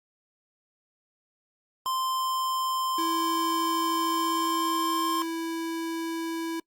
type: tone with pitch glide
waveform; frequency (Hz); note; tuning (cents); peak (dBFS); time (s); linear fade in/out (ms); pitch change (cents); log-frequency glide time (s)
square; 1042 to 1056.5; C6 to C6; -7 to +16; -27; 1.86-5.22; 0; +23; 4-5.04
type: tone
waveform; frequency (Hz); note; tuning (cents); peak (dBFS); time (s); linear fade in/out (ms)
square; 329.6; E4; 0; -30; 2.98-6.6; 5
effects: noise-tail reverb RT60 0.1 s tail -23 dB re dry + Opus 48 kbps